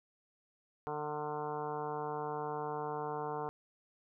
harmonic tone with a mistuned harmonic, 150 Hz, D3, 37 cents sharp, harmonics 1 / 2 / 3 / 4 / 5 / 6 / 7 / 8 / 9 / 10, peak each -47 / -49 / -40 / -51 / -42 / -43 / -45 / -51 / -51 / -57 dBFS, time 0.87-3.49 s, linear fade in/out 0 ms, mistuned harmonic 10, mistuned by -57 cents, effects none

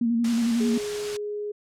sine tone with vibrato, 233.1 Hz, A#3, in tune, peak -20 dBFS, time 0.01-0.78 s, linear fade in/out 5 ms, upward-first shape square, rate 11 Hz, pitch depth 33 cents each way
white noise, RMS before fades -34 dBFS, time 0.24-1.17 s, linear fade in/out 5 ms
sine tone, 415.9 Hz, G#4, 2 cents sharp, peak -28 dBFS, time 0.6-1.52 s, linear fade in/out 10 ms
effects low-pass 7000 Hz 12 dB/octave

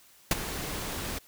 pink noise with ADSR envelope, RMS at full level -21 dBFS, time 0.31-1.19 s, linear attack 3 ms, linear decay 24 ms, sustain -14 dB, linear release 11 ms, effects white hiss -58 dBFS RMS until 1.27 s

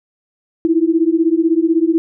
sine beating tone pair, 320.3 / 336.3 Hz, E4 / E4, -50 / +35 cents, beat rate 16 Hz, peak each -14 dBFS, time 0.65-1.98 s, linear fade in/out 0 ms, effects none

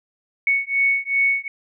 sine beating tone pair, 2217 / 2219.6 Hz, C#7 / C#7, 0 / +2 cents, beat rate 2.6 Hz, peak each -20 / -20 dBFS, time 0.47-1.48 s, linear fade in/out 2 ms, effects none

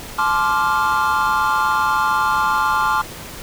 triangle chord, D minor seventh, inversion second, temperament equal with one note detuned, 864.4 / 1046.5 / 1174.7 / 1396.9 Hz, A5 / C6 / D6 / F6, -31 / 0 / 0 / 0 cents, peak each -19 dBFS, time 0.18-3.02 s, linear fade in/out 10 ms, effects pink hiss -34 dBFS RMS until 3.42 s

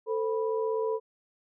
sine tone cluster, 444 / 520 / 983 Hz, A4 / C5 / B5, +16 / -11 / -8 cents, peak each -27 / -36 / -36 dBFS, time 0.06-1 s, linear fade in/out 50 ms, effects none

